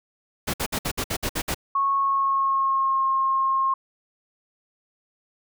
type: noise bursts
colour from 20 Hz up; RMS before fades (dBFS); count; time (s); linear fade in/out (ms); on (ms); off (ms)
pink; -26; 9; 0.47-1.546; 10; 68; 58
type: tone with pitch glide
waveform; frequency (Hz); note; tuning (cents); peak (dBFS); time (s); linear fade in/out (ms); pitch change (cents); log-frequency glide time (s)
sine; 1100 to 1071.2; C#6 to C6; -14 to +40; -19; 1.75-3.74; 5; -46; 1.94-3.06
effects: none